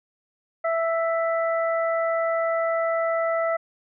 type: harmonic tone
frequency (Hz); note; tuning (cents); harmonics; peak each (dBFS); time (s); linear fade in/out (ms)
661; E5; +5; 1 / 2 / 3; -22 / -28 / -32; 0.64-3.57; 10
effects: none